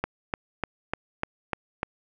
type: click train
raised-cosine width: 0.5 ms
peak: -11 dBFS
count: 7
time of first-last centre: 0.04-1.831 s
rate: 3.35 Hz
effects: none